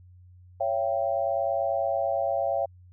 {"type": "chord", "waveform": "sine", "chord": "C# diminished", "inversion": "none", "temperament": "equal with one note detuned", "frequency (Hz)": [554.4, 675.1, 784], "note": ["C#5", "E5", "G5"], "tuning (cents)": [0, 41, 0], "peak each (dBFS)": [-28, -27, -30], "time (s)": [0.6, 2.66], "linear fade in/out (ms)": 10, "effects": ["added 90 Hz sine -49 dBFS peak until 2.92 s"]}